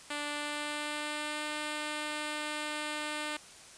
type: tone with pitch glide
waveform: 5% pulse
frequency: 293.7 to 301.1 Hz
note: D4 to D4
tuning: 0 to +43 cents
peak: -23 dBFS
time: 0.1-3.37 s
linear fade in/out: 5 ms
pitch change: +43 cents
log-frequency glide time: 0.26-1.42 s
effects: white hiss -52 dBFS RMS until 3.77 s + resampled to 22050 Hz